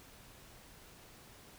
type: silence
effects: pink hiss -57 dBFS RMS until 1.58 s